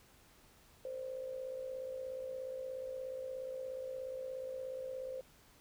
sine tone with amplitude modulation, 520 Hz, C5, 11 cents flat, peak -37 dBFS, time 0.85-5.21 s, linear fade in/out 2 ms, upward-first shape sine, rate 56.9 Hz, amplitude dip 60%, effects pink hiss -64 dBFS RMS until 5.6 s

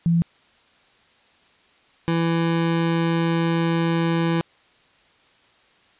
sine / 25% pulse tone pair in turn, 168.4 / 166.56 Hz, E3 / E3, +37 / +18 cents, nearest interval unison, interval 19 cents, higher first, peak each -15 dBFS, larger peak neither, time 0.06-0.22 / 2.08-4.41 s, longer second, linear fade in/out 0 ms, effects white hiss -57 dBFS RMS until 5.99 s + resampled to 8000 Hz

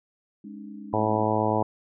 sine chord, Ab suspended fourth, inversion none, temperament equal with one note detuned, 207.7 / 277.2 / 306.3 Hz, Ab3 / Db4 / Eb4, 0 / 0 / -27 cents, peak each -39 / -44 / -44 dBFS, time 0.44-1.24 s, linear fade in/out 5 ms
harmonic tone, 108.3 Hz, A2, 27 cents flat, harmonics 1 / 2 / 3 / 4 / 5 / 6 / 7 / 8 / 9, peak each -30 / -30 / -30 / -30 / -30 / -30 / -30 / -30 / -30 dBFS, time 0.93-1.63 s, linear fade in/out 5 ms
effects none

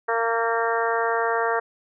harmonic tone with a mistuned harmonic, 229.8 Hz, A#3, 25 cents flat, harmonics 2 / 3 / 4 / 5 / 6 / 7 / 8, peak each -25 / -27 / -28 / -29 / -30 / -30 / -31 dBFS, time 0.08-1.6 s, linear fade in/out 10 ms, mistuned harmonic 7, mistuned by -18 cents, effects none

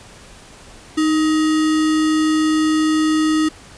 sine tone with sample-and-hold, 311.1 Hz, D#4, in tune, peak -13 dBFS, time 0.97-3.49 s, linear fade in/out 10 ms, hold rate 1575 Hz, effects pink hiss -42 dBFS RMS until 3.77 s + resampled to 22050 Hz

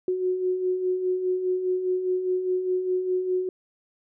sine beating tone pair, 363.6 / 368.5 Hz, F#4 / F#4, -30 / -7 cents, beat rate 4.9 Hz, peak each -32 / -23 dBFS, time 0.08-3.49 s, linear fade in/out 2 ms, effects none

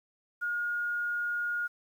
sine tone, 1430 Hz, F6, 41 cents sharp, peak -29 dBFS, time 0.41-1.68 s, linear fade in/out 20 ms, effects 10-bit

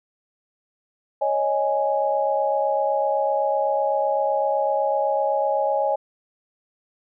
sine chord, C# suspended second, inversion none, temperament equal, 554.4 / 622.3 / 830.6 Hz, C#5 / D#5 / G#5, 0 / 0 / 0 cents, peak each -23 / -24 / -23 dBFS, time 1.21-5.96 s, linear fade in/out 10 ms, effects none

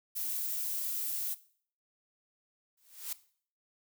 violet noise, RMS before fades -35 dBFS, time 0.15-1.35 s, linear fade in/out 20 ms
blue noise with exponential growth, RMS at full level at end -34 dBFS, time 2.77-3.13 s, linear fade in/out 5 ms, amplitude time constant 78 ms
effects noise-tail reverb RT60 0.5 s tail -17 dB re dry

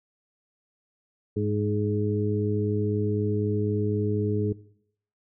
harmonic tone with a mistuned harmonic, 103.83 Hz, G#2, in tune, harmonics 1 / 2 / 3 / 4, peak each -27 / -30 / -32 / -28 dBFS, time 1.36-4.53 s, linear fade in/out 10 ms, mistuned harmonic 4, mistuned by +18 cents, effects noise-tail reverb RT60 0.7 s tail -20 dB re dry

